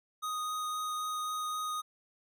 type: tone with vibrato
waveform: square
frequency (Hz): 1244.5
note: D#6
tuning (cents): 0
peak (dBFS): -34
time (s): 0.22-1.82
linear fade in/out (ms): 20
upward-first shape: triangle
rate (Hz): 3.8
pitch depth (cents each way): 8
effects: none